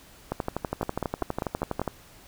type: two click trains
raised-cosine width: 1 ms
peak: -13 / -13 dBFS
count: 20 / 6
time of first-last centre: 0.32-1.877 / 0.83-1.816 s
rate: 12.2 / 5.07 Hz
effects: pink hiss -52 dBFS RMS until 2.27 s